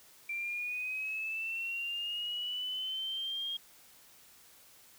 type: linear sweep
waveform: sine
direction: up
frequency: 2349 to 3249 Hz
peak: -34 dBFS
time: 0.29-3.57 s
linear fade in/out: 5 ms
effects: white hiss -59 dBFS RMS until 4.98 s